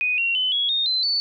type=tone with pitch steps; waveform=sine; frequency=2489 / 2746 / 3029 / 3342 / 3686 / 4067 / 4486 Hz; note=D#7 / F7 / F#7 / G#7 / A#7 / C8 / C#8; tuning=0 / -30 / +40 / +10 / -20 / -50 / +20 cents; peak=-19 dBFS; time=0.01-1.2 s; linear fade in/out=0 ms; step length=170 ms; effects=none